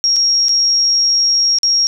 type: tone with dropouts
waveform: sine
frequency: 5588 Hz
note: F8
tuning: in tune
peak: -10 dBFS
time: 0.04-1.87 s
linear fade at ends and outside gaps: 0 ms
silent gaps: 0.161-0.165 / 0.484-0.492 / 1.586-1.632 s
effects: none